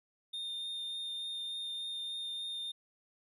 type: tone with vibrato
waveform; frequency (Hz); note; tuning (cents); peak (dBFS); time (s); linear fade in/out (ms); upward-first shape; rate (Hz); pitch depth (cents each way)
triangle; 3641; A#7; -41; -36; 0.33-2.72; 10; triangle; 3.4; 11
effects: none